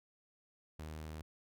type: tone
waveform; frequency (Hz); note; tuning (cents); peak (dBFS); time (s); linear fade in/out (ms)
sawtooth; 77.8; D#2; 0; -40; 0.79-1.22; 5
effects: none